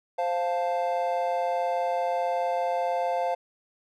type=chord; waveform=triangle; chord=F major; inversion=second; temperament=equal; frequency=523.3 / 698.5 / 880 Hz; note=C5 / F5 / A5; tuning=0 / 0 / 0 cents; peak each=-27 / -25 / -30 dBFS; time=0.18-3.35 s; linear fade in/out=10 ms; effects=none